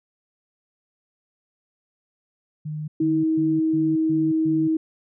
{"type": "tone bursts", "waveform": "sine", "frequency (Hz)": 152.6, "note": "D#3", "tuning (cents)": -33, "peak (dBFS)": -27, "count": 6, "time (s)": [2.65, 4.68], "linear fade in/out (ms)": 10, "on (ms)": 230, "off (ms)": 130}
{"type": "tone", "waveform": "sine", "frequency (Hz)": 318.3, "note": "D#4", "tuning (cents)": 39, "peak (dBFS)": -18, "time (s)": [3, 4.77], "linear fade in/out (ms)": 5}
{"effects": []}